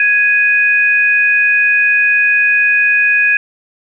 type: tone pair together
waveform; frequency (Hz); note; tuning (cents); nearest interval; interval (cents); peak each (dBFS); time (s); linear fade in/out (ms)
sine; 1664.9 / 2489; G#6 / D#7; +4 / 0; perfect fifth; 696; -11; 0-3.37; 2
effects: none